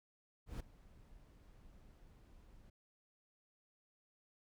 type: noise with ADSR envelope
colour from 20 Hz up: brown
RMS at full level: -41 dBFS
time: 0.46-2.7 s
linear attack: 140 ms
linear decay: 8 ms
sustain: -20 dB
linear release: 5 ms
effects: none